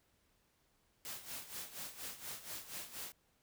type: noise with tremolo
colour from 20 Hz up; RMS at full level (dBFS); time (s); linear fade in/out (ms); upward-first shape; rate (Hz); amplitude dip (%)
white; -44; 1.05-3.12; 0; sine; 4.2; 75
effects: pink hiss -75 dBFS RMS until 3.42 s